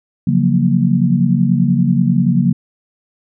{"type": "chord", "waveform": "sine", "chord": "Gb major seventh", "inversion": "second", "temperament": "equal", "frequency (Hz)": [138.59, 174.61, 185, 233.1], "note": ["Db3", "F3", "Gb3", "Bb3"], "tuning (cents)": [0, 0, 0, 0], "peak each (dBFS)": -16, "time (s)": [0.27, 2.53], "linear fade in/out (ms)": 5, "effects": []}